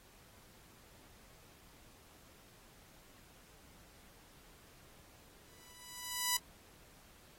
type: tone with exponential growth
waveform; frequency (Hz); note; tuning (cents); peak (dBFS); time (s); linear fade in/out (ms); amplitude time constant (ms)
5% pulse; 987.8; B5; 0; -17; 5.45-6.37; 5; 200
effects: pink hiss -62 dBFS RMS until 7.38 s + AAC 48 kbps